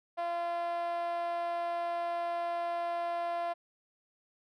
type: tone with band-pass filter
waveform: 5% pulse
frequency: 343.4 Hz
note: F4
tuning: 29 cents flat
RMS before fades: -34 dBFS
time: 0.17-3.54 s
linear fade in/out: 20 ms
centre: 750 Hz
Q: 7.3
effects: none